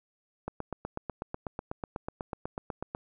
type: click train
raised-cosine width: 1 ms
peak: -20 dBFS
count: 21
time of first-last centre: 0.48-2.949 s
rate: 8.1 Hz
effects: none